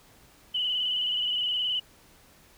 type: tone with vibrato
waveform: sine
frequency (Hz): 2976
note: F#7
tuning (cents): +9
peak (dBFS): -25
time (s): 0.54-1.8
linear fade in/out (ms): 10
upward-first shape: square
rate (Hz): 19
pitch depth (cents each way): 35
effects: pink hiss -57 dBFS RMS until 2.57 s